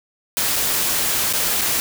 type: noise with dropouts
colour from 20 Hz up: white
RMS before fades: -20 dBFS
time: 0.37-1.8 s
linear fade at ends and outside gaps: 0 ms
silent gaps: 0.559-0.562 / 1.328-1.335 / 1.611-1.616 s
effects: none